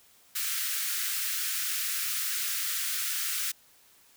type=high-pass noise; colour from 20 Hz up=white; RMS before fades=-31 dBFS; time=0.35-3.52 s; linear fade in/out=10 ms; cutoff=1300 Hz; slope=48 dB/octave; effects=white hiss -60 dBFS RMS until 4.16 s